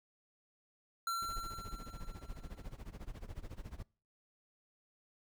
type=tone with exponential decay; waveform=square; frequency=1359 Hz; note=F6; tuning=48 cents flat; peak=-34 dBFS; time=1.07-2.73 s; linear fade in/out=2 ms; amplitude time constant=360 ms
type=noise with tremolo; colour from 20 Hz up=brown; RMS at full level=-43 dBFS; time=1.22-3.83 s; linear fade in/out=5 ms; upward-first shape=sine; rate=14 Hz; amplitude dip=90%
effects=noise-tail reverb RT60 0.4 s tail -24 dB re dry